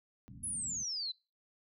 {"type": "low-pass noise", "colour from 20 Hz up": "pink", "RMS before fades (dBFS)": -48, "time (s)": [0.28, 0.83], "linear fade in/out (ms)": 0, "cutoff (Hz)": 280, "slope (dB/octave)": 96}
{"type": "exponential sweep", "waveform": "sine", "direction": "down", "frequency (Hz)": [10840, 3951], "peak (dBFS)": -35, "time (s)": [0.43, 1.12], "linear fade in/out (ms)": 10}
{"effects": ["noise-tail reverb RT60 0.3 s tail -24 dB re dry", "high-pass 80 Hz 12 dB/octave"]}